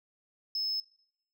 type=tone; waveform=sine; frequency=5200 Hz; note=E8; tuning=24 cents flat; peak=-28 dBFS; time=0.55-0.8 s; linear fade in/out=2 ms; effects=noise-tail reverb RT60 0.7 s tail -21 dB re dry + tanh soft clip ceiling -28 dBFS